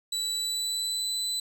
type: tone with pitch glide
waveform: 30% pulse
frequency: 3951 to 3999 Hz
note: B7 to B7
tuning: 0 to +21 cents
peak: -25 dBFS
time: 0.12-1.4 s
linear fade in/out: 5 ms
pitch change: +21 cents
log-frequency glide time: 0.35-1.05 s
effects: none